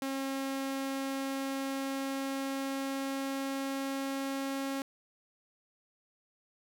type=tone with pitch glide; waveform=sawtooth; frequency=270.5 to 272.5 Hz; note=C#4 to C#4; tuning=-42 to -29 cents; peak=-29 dBFS; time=0.02-4.82 s; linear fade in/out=2 ms; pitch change=+13 cents; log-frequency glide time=0.31-4.7 s; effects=none